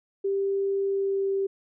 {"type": "tone with pitch glide", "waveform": "sine", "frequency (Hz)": [393.6, 390.9], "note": ["G4", "G4"], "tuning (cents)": [7, -5], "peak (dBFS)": -23, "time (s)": [0.24, 1.47], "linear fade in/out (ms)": 10, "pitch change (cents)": -12, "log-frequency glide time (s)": [0.85, 1.31], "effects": []}